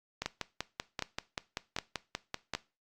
two click trains, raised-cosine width 0.2 ms, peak -16 / -15 dBFS, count 13 / 4, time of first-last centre 0.22-2.537 / 0.26-2.55 s, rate 5.18 / 1.31 Hz, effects noise-tail reverb RT60 0.3 s tail -19 dB re dry + Opus 48 kbps

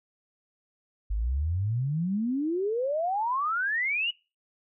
sine exponential sweep, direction up, 48.25 to 2960 Hz, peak -25 dBFS, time 1.1-4.11 s, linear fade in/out 10 ms, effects noise-tail reverb RT60 0.3 s tail -23 dB re dry

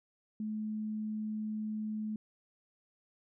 sine tone, 215 Hz, A3, 40 cents flat, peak -34 dBFS, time 0.4-2.16 s, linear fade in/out 2 ms, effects none

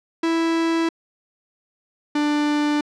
45% pulse tone pair in turn, 329.6 / 295.9 Hz, E4 / D4, 0 / +13 cents, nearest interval major second, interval 187 cents, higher first, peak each -18 dBFS, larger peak neither, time 0.23-0.89 / 2.15-2.81 s, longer neither, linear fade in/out 5 ms, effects low-pass 5000 Hz 12 dB/octave

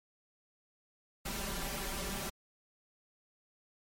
pink noise with comb filter, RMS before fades -38 dBFS, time 1.25-2.3 s, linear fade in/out 10 ms, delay 5.1 ms, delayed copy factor +0.95, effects MP3 64 kbps

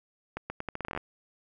accelerating click train, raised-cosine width 0.5 ms, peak -19 dBFS, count 13, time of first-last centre 0.37-0.975 s, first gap 130 ms, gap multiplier 0.8, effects none

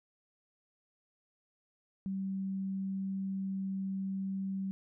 sine tone, 192.8 Hz, G3, 28 cents flat, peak -33 dBFS, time 2.06-4.71 s, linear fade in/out 0 ms, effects none

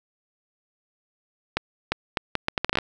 accelerating click train, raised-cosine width 0.3 ms, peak -6 dBFS, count 12, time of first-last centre 1.57-2.786 s, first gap 350 ms, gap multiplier 0.72, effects none

